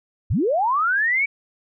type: linear sweep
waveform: sine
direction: up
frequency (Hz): 58.2 to 2300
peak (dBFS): -17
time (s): 0.3-1.26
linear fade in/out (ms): 10
effects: none